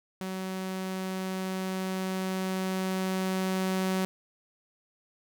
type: tone with level ramp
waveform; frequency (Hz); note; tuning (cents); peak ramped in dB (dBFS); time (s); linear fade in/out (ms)
sawtooth; 188.1; F#3; +29; -29 to -22; 0.21-4.05; 0
effects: none